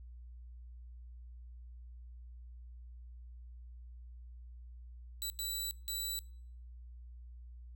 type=tone bursts at uneven times; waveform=15% pulse; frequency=3951 Hz; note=B7; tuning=in tune; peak=-29 dBFS; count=3; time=5.22-5.3 / 5.39-5.71 / 5.88-6.19 s; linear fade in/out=0 ms; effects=noise-tail reverb RT60 0.6 s tail -25 dB re dry + added 60 Hz sine -48 dBFS peak until 7.75 s